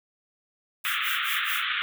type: noise with tremolo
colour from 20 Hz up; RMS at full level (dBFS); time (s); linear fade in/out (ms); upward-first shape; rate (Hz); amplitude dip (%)
violet; -32; 0.84-1.65; 5; sine; 4.7; 95
type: band-pass noise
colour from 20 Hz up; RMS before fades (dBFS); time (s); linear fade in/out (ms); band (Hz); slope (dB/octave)
pink; -28; 0.85-1.82; 0; 1200 to 3600; 96
effects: none